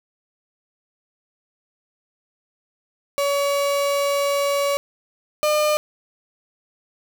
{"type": "tone pair in turn", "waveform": "35% pulse", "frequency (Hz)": [565, 603.7], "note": ["C#5", "D5"], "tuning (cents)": [33, 48], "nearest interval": "minor second", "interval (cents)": 115, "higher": "second", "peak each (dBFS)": [-17, -15], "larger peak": "second", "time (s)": [[3.18, 4.77], [5.43, 5.77]], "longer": "first", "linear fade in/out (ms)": 0, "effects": []}